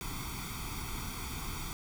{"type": "noise with comb filter", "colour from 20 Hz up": "pink", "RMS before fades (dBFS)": -39, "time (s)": [0.01, 1.73], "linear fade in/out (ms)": 0, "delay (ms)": 0.87, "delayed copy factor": 0.9, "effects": []}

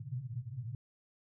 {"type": "band-pass noise", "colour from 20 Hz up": "white", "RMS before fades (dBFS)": -41, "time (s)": [0, 0.75], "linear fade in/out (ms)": 2, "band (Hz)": [110, 140], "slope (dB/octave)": 96, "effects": []}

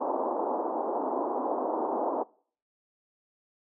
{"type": "band-pass noise", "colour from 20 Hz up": "white", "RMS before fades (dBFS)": -30, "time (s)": [0, 2.24], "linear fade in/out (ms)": 20, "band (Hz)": [260, 970], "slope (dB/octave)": 48, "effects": ["noise-tail reverb RT60 0.5 s tail -24 dB re dry"]}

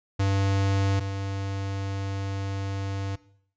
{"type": "tone pair in turn", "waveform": "square", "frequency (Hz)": [98, 98], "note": ["G2", "G2"], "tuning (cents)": [0, 0], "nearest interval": "unison", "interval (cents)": 0, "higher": "neither", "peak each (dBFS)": [-22, -29], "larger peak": "first", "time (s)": [[0.19, 1], [1, 3.16]], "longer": "second", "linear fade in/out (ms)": 10, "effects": ["noise-tail reverb RT60 0.6 s tail -18 dB re dry", "resampled to 16000 Hz"]}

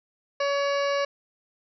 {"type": "harmonic tone", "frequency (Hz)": 564, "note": "C#5", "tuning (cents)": 30, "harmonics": [1, 2, 3, 4, 5, 7, 8, 9, 10], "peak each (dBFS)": [-24, -30, -34, -36, -38, -41, -42, -43, -44], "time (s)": [0.4, 1.05], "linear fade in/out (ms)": 5, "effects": []}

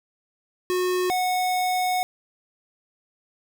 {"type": "tone pair in turn", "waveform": "square", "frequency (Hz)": [364.2, 733.9], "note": ["F#4", "F#5"], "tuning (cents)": [-27, -14], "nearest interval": "octave", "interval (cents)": 1213, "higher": "second", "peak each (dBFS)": -22, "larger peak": "neither", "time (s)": [[0.7, 1.1], [1.1, 2.03]], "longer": "second", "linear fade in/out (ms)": 0, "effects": []}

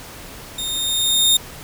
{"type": "tone with level ramp", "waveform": "sawtooth", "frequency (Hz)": 3668, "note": "A#7", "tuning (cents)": -29, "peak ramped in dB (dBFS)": [-21, -8], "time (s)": [0.58, 1.37], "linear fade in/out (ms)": 5, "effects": ["pink hiss -37 dBFS RMS until 1.63 s"]}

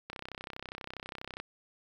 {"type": "click train", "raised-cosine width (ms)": 0.3, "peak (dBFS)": -24, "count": 43, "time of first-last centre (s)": [0.1, 1.4], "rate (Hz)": 32.3, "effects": ["9-bit"]}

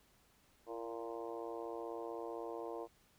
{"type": "harmonic tone with a mistuned harmonic", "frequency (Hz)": 115.8, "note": "A#2", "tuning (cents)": -11, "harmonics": [3, 4, 5, 6, 7, 8, 9], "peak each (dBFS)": [-47, -45, -50, -50, -55, -53, -54], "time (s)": [0.66, 2.88], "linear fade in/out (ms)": 50, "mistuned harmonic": 3, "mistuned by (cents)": -32, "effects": ["pink hiss -70 dBFS RMS until 3.18 s"]}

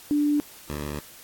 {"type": "tone pair in turn", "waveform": ["sine", "10% pulse"], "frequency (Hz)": [293.7, 73.42], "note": ["D4", "D2"], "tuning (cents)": [0, 0], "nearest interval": "2 octaves", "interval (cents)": 2400, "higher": "first", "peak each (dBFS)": [-19, -22], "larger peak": "first", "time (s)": [[0.11, 0.4], [0.7, 0.99]], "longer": "neither", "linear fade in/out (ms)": 0, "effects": ["white hiss -47 dBFS RMS until 1.23 s", "AAC 64 kbps"]}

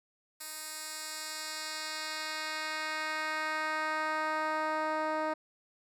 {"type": "tone with band-pass filter sweep", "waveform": "10% pulse", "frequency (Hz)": 311.1, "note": "D#4", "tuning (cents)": 0, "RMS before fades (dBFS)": -35, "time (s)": [0.4, 5.34], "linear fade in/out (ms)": 10, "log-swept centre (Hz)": [11000, 660], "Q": 0.87, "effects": []}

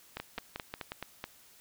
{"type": "two click trains", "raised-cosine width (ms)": 0.3, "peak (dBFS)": [-21, -21], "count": [5, 6], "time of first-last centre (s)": [[0.2, 0.919], [0.17, 1.241]], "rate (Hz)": [5.56, 4.67], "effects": ["white hiss -59 dBFS RMS until 1.6 s"]}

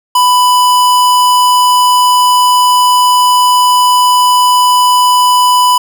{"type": "tone", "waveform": "square", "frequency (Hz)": 994, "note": "B5", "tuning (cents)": 11, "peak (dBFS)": -6, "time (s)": [0.15, 5.78], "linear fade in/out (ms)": 5, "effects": []}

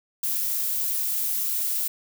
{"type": "noise", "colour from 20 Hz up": "violet", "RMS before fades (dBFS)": -26, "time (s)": [0.23, 1.88], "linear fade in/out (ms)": 5, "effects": []}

